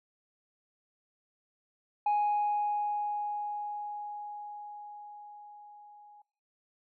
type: tone with level ramp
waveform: sine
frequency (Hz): 830.6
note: G#5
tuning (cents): 0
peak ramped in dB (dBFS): -22 to -52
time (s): 2.06-6.22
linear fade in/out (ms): 5
effects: noise-tail reverb RT60 0.4 s tail -23 dB re dry + tanh soft clip ceiling -23 dBFS